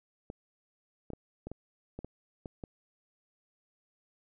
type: clicks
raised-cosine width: 2 ms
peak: -27 dBFS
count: 9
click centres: 0.301 / 1.103 / 1.134 / 1.47 / 1.516 / 1.99 / 2.046 / 2.458 / 2.638 s
effects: none